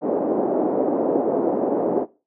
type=band-pass noise; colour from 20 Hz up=pink; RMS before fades=-21 dBFS; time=0.01-2.06 s; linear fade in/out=50 ms; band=270 to 660 Hz; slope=24 dB/octave; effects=noise-tail reverb RT60 0.3 s tail -19 dB re dry